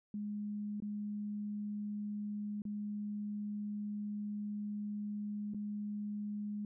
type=tone with dropouts; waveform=sine; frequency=207.7 Hz; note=G#3; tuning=in tune; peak=-37 dBFS; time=0.14-6.65 s; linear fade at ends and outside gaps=2 ms; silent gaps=0.802-0.822 / 2.62-2.652 / 5.537-5.545 s; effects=none

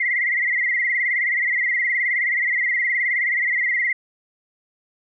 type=tone with vibrato; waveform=sine; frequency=2016 Hz; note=B6; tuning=35 cents sharp; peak=-18 dBFS; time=0-3.93 s; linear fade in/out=5 ms; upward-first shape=sine; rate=19 Hz; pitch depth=100 cents each way; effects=none

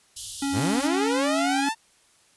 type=band-stop noise; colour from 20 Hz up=white; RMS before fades=-34 dBFS; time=0.16-0.88 s; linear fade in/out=10 ms; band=120 to 2900 Hz; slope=96 dB/octave
type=tone; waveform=square; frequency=278 Hz; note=C#4; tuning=5 cents sharp; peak=-25 dBFS; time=0.42-1.69 s; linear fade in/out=5 ms
type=linear sweep; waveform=sawtooth; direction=up; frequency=73.42 to 912 Hz; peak=-20 dBFS; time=0.52-1.75 s; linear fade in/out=50 ms
effects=white hiss -60 dBFS RMS until 2.36 s + resampled to 24000 Hz

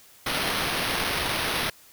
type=noise with sample-and-hold; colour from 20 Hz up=blue; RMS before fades=-27 dBFS; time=0.26-1.7 s; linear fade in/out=5 ms; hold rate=7350 Hz; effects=white hiss -53 dBFS RMS until 1.92 s

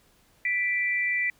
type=tone pair together; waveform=sine; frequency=1975.3 / 2349 Hz; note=B6 / D7; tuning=0 / 0 cents; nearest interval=minor third; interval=300 cents; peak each=-25 / -28 dBFS; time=0.45-1.3 s; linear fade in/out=2 ms; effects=pink hiss -62 dBFS RMS until 1.39 s

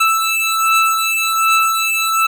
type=beating tone pair; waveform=25% pulse; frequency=1318.5 / 1319.8 Hz; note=E6 / E6; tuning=0 / +2 cents; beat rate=1.3 Hz; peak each=-12 dBFS; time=0-2.27 s; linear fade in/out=10 ms; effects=none

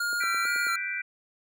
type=tone with vibrato; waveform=square; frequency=1394 Hz; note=F6; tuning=4 cents flat; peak=-27 dBFS; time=0-0.76 s; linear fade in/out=5 ms; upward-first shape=square; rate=2.2 Hz; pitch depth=30 cents each way
type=click train; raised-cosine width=2 ms; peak=-27 dBFS; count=6; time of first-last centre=0.13-0.668 s; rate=9.29 Hz
type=chord; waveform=sine; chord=G major seventh; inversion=third; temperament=equal; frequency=1480 / 1568 / 1975.5 / 2349 Hz; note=F#6 / G6 / B6 / D7; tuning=0 / 0 / 0 / 0 cents; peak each=-37 / -37 / -35 / -32 dBFS; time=0.2-1.02 s; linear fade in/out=10 ms
effects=high-pass 400 Hz 12 dB/octave

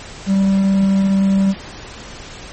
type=tone with quantisation; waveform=triangle; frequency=194.6 Hz; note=G3; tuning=12 cents flat; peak=-9 dBFS; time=0.26-1.55 s; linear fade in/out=50 ms; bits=6; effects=pink hiss -34 dBFS RMS until 2.52 s + MP3 32 kbps

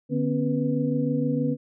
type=tone cluster; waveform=sine; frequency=148.8 / 244.9 / 271.3 / 490.5 Hz; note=D3 / B3 / C#4 / B4; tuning=+23 / -14 / -37 / -12 cents; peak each=-27 / -26 / -27 / -30 dBFS; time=0.09-1.57 s; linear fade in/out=50 ms; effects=none

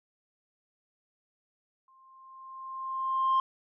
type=tone with exponential growth; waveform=sine; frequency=1056 Hz; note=C6; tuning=16 cents sharp; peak=-19 dBFS; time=1.88-3.4 s; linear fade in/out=2 ms; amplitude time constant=330 ms; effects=tanh soft clip ceiling -20 dBFS

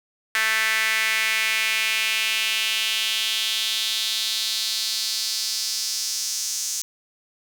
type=tone with high-pass filter sweep; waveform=sawtooth; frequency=220 Hz; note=A3; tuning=in tune; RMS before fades=-24 dBFS; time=0.35-6.82 s; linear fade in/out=0 ms; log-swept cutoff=1800 to 6200 Hz; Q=3.1; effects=none

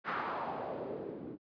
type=noise with low-pass filter sweep; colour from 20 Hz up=white; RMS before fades=-39 dBFS; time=0.04-1.38 s; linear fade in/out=50 ms; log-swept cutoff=1500 to 270 Hz; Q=2.3; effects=high-pass 150 Hz 12 dB/octave + resampled to 11025 Hz

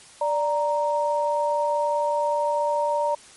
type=tone pair together; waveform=sine; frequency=587.3 / 932.3 Hz; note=D5 / A#5; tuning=0 / 0 cents; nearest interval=minor sixth; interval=800 cents; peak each=-23 dBFS; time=0.21-3.15 s; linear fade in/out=5 ms; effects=white hiss -48 dBFS RMS until 3.36 s + MP3 48 kbps

